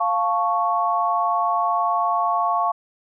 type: chord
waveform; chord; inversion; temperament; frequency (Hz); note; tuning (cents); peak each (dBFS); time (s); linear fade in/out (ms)
sine; F augmented; none; equal; 698.5 / 880 / 1108.7; F5 / A5 / C#6; 0 / 0 / 0; -22 / -25 / -21; 0-2.72; 10
effects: none